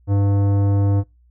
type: tone with tanh clipping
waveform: sine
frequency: 100 Hz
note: G2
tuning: 35 cents sharp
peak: -16 dBFS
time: 0.07-1.04 s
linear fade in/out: 50 ms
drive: 15 dB
effects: noise-tail reverb RT60 0.2 s tail -24 dB re dry + added 60 Hz sine -51 dBFS peak until 1.3 s